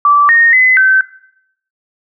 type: tone with pitch steps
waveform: sine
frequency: 1161 / 1851 / 2026 / 1540 Hz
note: D6 / A#6 / B6 / G6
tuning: -20 / -13 / +44 / -31 cents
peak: -5 dBFS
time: 0.05-1.01 s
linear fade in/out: 2 ms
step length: 240 ms
effects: noise-tail reverb RT60 0.7 s tail -17 dB re dry